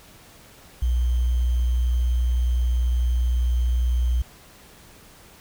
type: tone with sample-and-hold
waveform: sine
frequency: 61 Hz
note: B1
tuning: 21 cents flat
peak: -18 dBFS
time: 0.82-4.22 s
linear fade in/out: 5 ms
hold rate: 3150 Hz
effects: pink hiss -49 dBFS RMS until 5.4 s

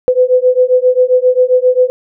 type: beating tone pair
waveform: sine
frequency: 501 / 508.5 Hz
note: B4 / C5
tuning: +25 / -50 cents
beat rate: 7.5 Hz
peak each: -10 dBFS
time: 0.08-1.9 s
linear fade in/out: 0 ms
effects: none

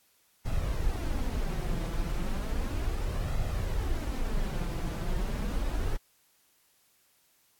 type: noise with flanger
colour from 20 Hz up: brown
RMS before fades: -30 dBFS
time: 0.45-5.97 s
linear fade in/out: 10 ms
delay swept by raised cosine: 1.5 to 6 ms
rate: 0.34 Hz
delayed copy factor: +0.5
effects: white hiss -67 dBFS RMS until 7.59 s + AAC 64 kbps

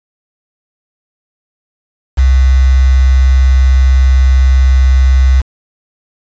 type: tone with quantisation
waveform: sine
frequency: 65.41 Hz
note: C2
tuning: in tune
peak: -4 dBFS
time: 2.17-5.42 s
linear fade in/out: 20 ms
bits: 4
effects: resampled to 16000 Hz

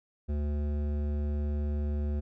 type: tone with hard clipping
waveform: sine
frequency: 73.42 Hz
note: D2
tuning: in tune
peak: -30 dBFS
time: 0.28-2.21 s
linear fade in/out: 20 ms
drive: 13 dB
effects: none

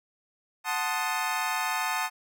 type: chord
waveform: 25% pulse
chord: F# diminished seventh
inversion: none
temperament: equal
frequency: 740 / 880 / 1046.5 / 1244.5 Hz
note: F#5 / A5 / C6 / Eb6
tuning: 0 / 0 / 0 / 0 cents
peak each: -30 / -27 / -31 / -29 dBFS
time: 0.64-2.1 s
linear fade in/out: 50 ms
effects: none

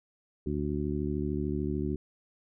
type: harmonic tone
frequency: 73.42 Hz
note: D2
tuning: in tune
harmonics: 1 / 2 / 3 / 4 / 5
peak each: -35 / -35 / -35 / -35 / -35 dBFS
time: 0.46-1.96 s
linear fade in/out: 5 ms
effects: none

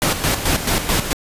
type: noise with tremolo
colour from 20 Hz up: pink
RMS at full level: -17 dBFS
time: 0.02-1.13 s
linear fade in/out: 0 ms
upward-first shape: square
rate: 4.6 Hz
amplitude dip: 60%
effects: resampled to 32000 Hz

